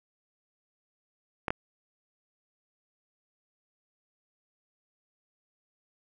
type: clicks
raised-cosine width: 0.5 ms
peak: -14 / -12 dBFS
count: 2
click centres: 1.482 / 1.505 s
effects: none